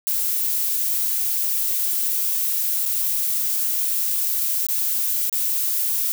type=noise with dropouts; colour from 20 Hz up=violet; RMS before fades=-22 dBFS; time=0.07-6.12 s; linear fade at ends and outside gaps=0 ms; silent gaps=2.854-2.86 / 4.667-4.686 / 5.296-5.327 s; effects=none